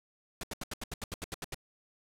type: noise bursts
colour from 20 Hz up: pink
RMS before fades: -38 dBFS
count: 12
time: 0.41-1.545 s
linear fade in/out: 2 ms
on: 24 ms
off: 77 ms
effects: low-pass 12000 Hz 12 dB/octave